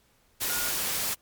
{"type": "tone in noise", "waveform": "sine", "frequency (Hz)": 1434, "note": "F6", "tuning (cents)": 45, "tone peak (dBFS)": -35, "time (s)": [0.49, 0.71], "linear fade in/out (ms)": 20, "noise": "white", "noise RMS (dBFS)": -29, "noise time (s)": [0.4, 1.15], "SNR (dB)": -9, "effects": ["pink hiss -65 dBFS RMS until 1.21 s", "MP3 96 kbps"]}